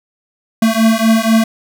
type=beating tone pair; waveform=square; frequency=221.8 / 225.9 Hz; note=A3 / A3; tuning=+14 / +46 cents; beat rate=4.1 Hz; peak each=-13 dBFS; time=0.62-1.44 s; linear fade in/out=5 ms; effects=none

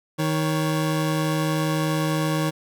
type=tone pair together; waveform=25% pulse; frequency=157.02 / 554.4 Hz; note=D#3 / C#5; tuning=+16 / 0 cents; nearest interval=octave + minor seventh; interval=2184 cents; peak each=-18 / -25 dBFS; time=0.18-2.51 s; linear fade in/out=20 ms; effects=none

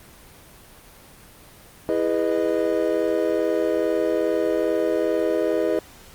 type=chord; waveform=triangle; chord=E major seventh; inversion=none; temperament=just; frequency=329.6 / 412 / 494.4 / 618.1 Hz; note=E4 / G#4 / B4 / D#5; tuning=0 / -14 / +2 / -12 cents; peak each=-23 dBFS; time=1.89-5.79 s; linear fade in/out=0 ms; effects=pink hiss -47 dBFS RMS until 6.14 s + Opus 24 kbps

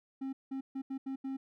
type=tone bursts at uneven times; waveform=triangle; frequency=267.9 Hz; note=C4; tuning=41 cents sharp; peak=-33 dBFS; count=6; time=0.21-0.33 / 0.51-0.61 / 0.75-0.82 / 0.9-0.98 / 1.06-1.16 / 1.24-1.37 s; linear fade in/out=10 ms; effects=none

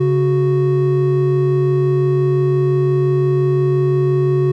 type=tone pair together; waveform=triangle; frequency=138.59 / 370 Hz; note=C#3 / F#4; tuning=0 / 0 cents; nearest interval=octave + perfect fourth; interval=1700 cents; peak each=-13 dBFS; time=0-4.52 s; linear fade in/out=10 ms; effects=none

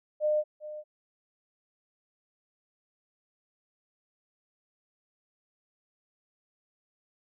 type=tone with echo; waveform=sine; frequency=606 Hz; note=D#5; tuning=46 cents flat; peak=-23 dBFS; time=0.2-0.44 s; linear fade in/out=50 ms; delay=400 ms; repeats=1; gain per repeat=-14 dB; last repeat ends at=0.84 s; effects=none

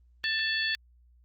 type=harmonic tone with a mistuned harmonic; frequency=887 Hz; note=A5; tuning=14 cents sharp; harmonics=2 / 3 / 4 / 5; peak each=-29 / -35 / -33 / -34 dBFS; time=0.24-0.75 s; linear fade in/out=0 ms; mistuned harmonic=4; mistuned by=-64 cents; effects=added 60 Hz sine -57 dBFS peak until 1.24 s + Opus 24 kbps

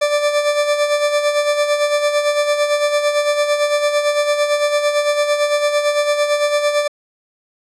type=tone with tremolo; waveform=40% pulse; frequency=587.3 Hz; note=D5; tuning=in tune; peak=-11 dBFS; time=0.01-6.88 s; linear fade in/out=10 ms; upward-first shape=sine; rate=8.9 Hz; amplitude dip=55%; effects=low-pass 9000 Hz 12 dB/octave

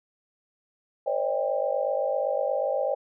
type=tone cluster; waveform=sine; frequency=480.5 / 530 / 578 / 635 / 795 Hz; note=B4 / C5 / D5 / D#5 / G5; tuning=-48 / +22 / -28 / +35 / +24 cents; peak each=-37 / -28 / -28 / -31 / -32 dBFS; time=1.06-2.95 s; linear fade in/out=10 ms; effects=none

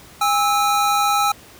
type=tone pair together; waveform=square; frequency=815 / 1305.7 Hz; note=G#5 / E6; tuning=-33 / -17 cents; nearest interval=minor sixth; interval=816 cents; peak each=-19 dBFS; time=0.21-1.32 s; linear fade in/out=5 ms; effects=pink hiss -44 dBFS RMS until 1.59 s + high-pass 60 Hz 12 dB/octave

